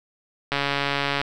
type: click train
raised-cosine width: 0.3 ms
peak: -7 dBFS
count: 99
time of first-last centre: 0.52-1.215 s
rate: 141 Hz
effects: none